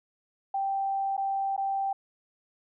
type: tone with dropouts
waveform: sine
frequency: 783 Hz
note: G5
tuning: 2 cents flat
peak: -26 dBFS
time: 0.54-1.93 s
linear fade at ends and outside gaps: 5 ms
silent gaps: 1.168-1.177 / 1.565-1.577 s
effects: none